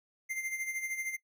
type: tone with tremolo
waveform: square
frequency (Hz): 2093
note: C7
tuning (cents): 0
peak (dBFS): -33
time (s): 0.29-1.17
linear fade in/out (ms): 20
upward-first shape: sine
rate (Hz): 13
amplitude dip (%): 60
effects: noise-tail reverb RT60 0.1 s tail -18 dB re dry